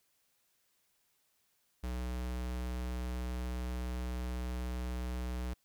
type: tone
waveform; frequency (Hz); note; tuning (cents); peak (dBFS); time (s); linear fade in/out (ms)
square; 61.74; B1; 0; -36; 1.83-5.54; 10
effects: white hiss -75 dBFS RMS until 5.64 s